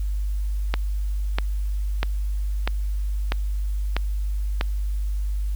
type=click train; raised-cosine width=0.3 ms; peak=-7 dBFS; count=7; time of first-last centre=0.74-4.611 s; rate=1.55 Hz; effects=added 50 Hz sine -22 dBFS peak until 5.55 s + white hiss -52 dBFS RMS until 5.55 s